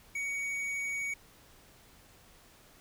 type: tone with tanh clipping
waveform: sine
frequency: 2244 Hz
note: C#7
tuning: 21 cents sharp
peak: -34 dBFS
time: 0.15-1.14 s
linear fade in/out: 5 ms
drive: 10 dB
effects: pink hiss -59 dBFS RMS until 2.8 s